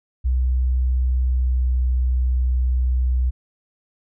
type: tone with pitch glide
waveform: sine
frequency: 63.2 to 62.76 Hz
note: B1 to B1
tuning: +41 to +28 cents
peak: -16 dBFS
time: 0.24-3.31 s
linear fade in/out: 20 ms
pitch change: -13 cents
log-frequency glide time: 1.24-1.64 s
effects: none